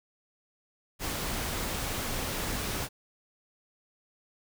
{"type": "noise", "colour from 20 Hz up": "pink", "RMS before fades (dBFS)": -33, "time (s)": [0.99, 2.89], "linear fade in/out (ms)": 50, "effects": []}